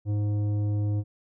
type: tone with tanh clipping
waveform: sine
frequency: 103.83 Hz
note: G#2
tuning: in tune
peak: -25 dBFS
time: 0.05-1.04 s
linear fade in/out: 50 ms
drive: 10 dB
effects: none